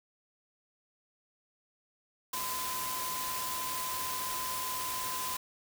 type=tone in noise; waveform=sine; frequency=1021 Hz; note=C6; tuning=43 cents flat; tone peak=-37 dBFS; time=2.33-5.37 s; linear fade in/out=5 ms; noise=white; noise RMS=-37 dBFS; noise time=2.33-5.37 s; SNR=-3 dB; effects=none